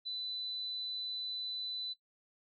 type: tone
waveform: sine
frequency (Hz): 3997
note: B7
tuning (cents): +20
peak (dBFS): -37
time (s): 0.05-1.94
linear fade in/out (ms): 20
effects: noise-tail reverb RT60 0.1 s tail -17 dB re dry